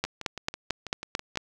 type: two click trains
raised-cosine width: 0.2 ms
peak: -9 / -19 dBFS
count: 7 / 9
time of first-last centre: 0.04-1.373 / 0.05-1.357 s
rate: 4.5 / 6.12 Hz
effects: none